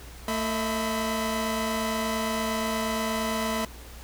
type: tone cluster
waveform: sawtooth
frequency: 224.2 / 644 / 1005 Hz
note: A3 / E5 / B5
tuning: +33 / -41 / +30 cents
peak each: -25 / -28 / -28 dBFS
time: 0.28-3.65 s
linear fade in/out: 2 ms
effects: added 60 Hz sine -43 dBFS peak until 4.03 s + pink hiss -47 dBFS RMS until 4.03 s